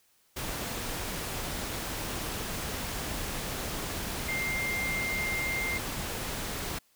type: tone in noise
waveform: sine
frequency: 2100 Hz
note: C7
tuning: 6 cents sharp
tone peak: -30 dBFS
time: 4.28-5.78 s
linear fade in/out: 10 ms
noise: pink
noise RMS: -35 dBFS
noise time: 0.36-6.79 s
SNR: +2 dB
effects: white hiss -67 dBFS RMS until 6.95 s